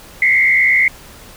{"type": "tone with frequency modulation", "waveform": "sine", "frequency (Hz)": 2093, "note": "C7", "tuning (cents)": 0, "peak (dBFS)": -9, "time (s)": [0.22, 0.88], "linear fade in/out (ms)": 2, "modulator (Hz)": 68.5, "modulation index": 1.5, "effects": ["pink hiss -39 dBFS RMS until 1.36 s"]}